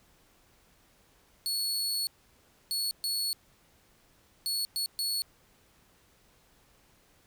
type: tone bursts at uneven times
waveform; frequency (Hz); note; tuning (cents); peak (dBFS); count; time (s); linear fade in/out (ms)
sawtooth; 4394; C#8; -16; -26; 6; 1.46-2.07 / 2.71-2.91 / 3.04-3.33 / 4.46-4.65 / 4.76-4.86 / 4.99-5.22; 0
effects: pink hiss -64 dBFS RMS until 7.26 s